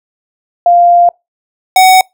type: tone pair in turn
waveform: sine / square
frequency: 697 / 748.8 Hz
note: F5 / F#5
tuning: -4 / +20 cents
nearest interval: minor second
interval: 124 cents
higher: second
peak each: -3 dBFS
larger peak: neither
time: 0.66-1.09 / 1.76-2.01 s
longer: first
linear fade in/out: 2 ms
effects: noise-tail reverb RT60 0.2 s tail -26 dB re dry